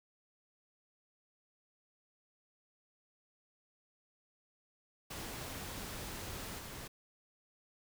pink noise with level steps, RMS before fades -44 / -47 dBFS, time 5.1-6.88 s, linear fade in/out 10 ms, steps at 6.58 s, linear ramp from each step 10 ms, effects none

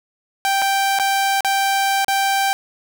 sawtooth tone with dropouts, 784 Hz, G5, in tune, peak -12 dBFS, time 0.45-2.53 s, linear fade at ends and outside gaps 0 ms, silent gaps 0.618-0.621 / 0.988-0.997 / 1.407-1.447 / 2.046-2.082 s, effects none

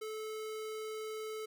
square tone, 434.5 Hz, A4, 22 cents flat, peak -40 dBFS, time 0.01-1.46 s, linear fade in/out 10 ms, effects none

